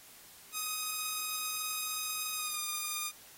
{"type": "tone with pitch glide", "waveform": "5% pulse", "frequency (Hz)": [1255, 1215.1], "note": ["D#6", "D#6"], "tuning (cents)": [15, -41], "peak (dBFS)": -24, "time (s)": [0.52, 3.12], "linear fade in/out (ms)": 50, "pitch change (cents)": -56, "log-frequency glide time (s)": [2.35, 2.59], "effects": ["white hiss -55 dBFS RMS until 3.37 s", "AAC 48 kbps"]}